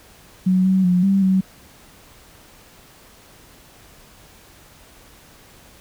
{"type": "tone with pitch steps", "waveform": "sine", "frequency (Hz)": [185.4, 188.8, 179.5, 195.3, 189], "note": ["F#3", "F#3", "F3", "G3", "F#3"], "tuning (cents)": [4, 35, 48, -6, 37], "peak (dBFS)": -13, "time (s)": [0.46, 1.41], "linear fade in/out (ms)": 10, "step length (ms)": 190, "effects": ["pink hiss -48 dBFS RMS until 5.8 s"]}